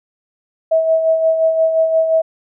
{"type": "tone with tremolo", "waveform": "sine", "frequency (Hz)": 646, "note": "E5", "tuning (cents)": -35, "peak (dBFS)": -9, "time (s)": [0.71, 2.22], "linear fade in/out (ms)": 10, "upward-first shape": "sine", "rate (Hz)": 5.7, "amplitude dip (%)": 50, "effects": []}